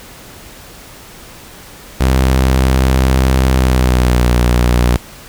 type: tone with pitch glide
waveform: sawtooth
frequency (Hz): 65.1 to 60.39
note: C2 to B1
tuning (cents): -8 to -38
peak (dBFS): -5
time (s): 2-4.97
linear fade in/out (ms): 10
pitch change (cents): -130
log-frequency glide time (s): 3.47-4.3
effects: pink hiss -36 dBFS RMS until 5.28 s